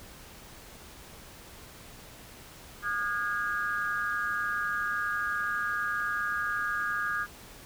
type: tone cluster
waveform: sine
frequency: 1220 / 1432 / 1644 Hz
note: D#6 / F6 / G#6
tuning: -34 / +43 / -18 cents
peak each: -33 / -34 / -31 dBFS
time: 2.82-7.27 s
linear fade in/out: 50 ms
effects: pink hiss -49 dBFS RMS until 7.65 s